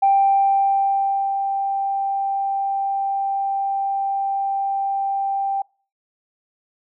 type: tone with ADSR envelope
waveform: sine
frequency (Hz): 787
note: G5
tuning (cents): +7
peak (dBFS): -11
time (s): 0.02-5.62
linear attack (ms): 11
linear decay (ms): 1300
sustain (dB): -8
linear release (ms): 4
effects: noise-tail reverb RT60 0.4 s tail -26 dB re dry + tanh soft clip ceiling -7 dBFS